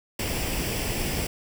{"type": "noise with comb filter", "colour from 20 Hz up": "pink", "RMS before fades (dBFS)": -28, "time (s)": [0.19, 1.27], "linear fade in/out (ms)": 5, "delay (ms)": 0.38, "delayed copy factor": 0.55, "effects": []}